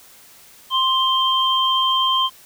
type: tone pair together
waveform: sine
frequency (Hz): 1046.5 / 3154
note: C6 / G7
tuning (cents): 0 / +10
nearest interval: octave + perfect fifth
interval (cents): 1910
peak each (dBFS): -18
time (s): 0.7-2.3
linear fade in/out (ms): 50
effects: white hiss -47 dBFS RMS until 2.45 s